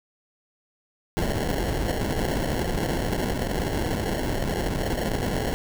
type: noise with sample-and-hold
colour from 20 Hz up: pink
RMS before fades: -26 dBFS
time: 1.17-5.54 s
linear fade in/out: 0 ms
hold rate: 1225 Hz
effects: none